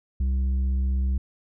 triangle tone with tanh clipping, 65.41 Hz, C2, in tune, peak -22 dBFS, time 0.2-1.18 s, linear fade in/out 5 ms, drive 10 dB, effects none

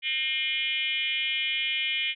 sine tone with frequency modulation, 2699 Hz, E7, 40 cents sharp, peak -25 dBFS, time 0.02-2.15 s, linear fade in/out 50 ms, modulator 284 Hz, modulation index 2.2, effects none

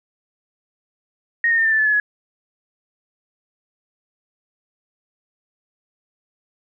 sine tone with pitch steps, 1864.7 / 1838 / 1811.6 / 1785.6 / 1760 / 1734.8 / 1709.9 / 1685.4 Hz, A#6 / A#6 / A#6 / A6 / A6 / A6 / A6 / G#6, 0 / -25 / -50 / +25 / 0 / -25 / -50 / +25 cents, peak -14 dBFS, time 1.44-2 s, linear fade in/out 2 ms, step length 70 ms, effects none

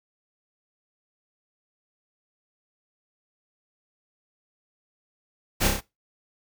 pink noise with echo, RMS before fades -23 dBFS, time 5.6-5.69 s, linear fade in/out 20 ms, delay 30 ms, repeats 4, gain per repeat -3 dB, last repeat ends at 5.81 s, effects noise-tail reverb RT60 0.2 s tail -19 dB re dry

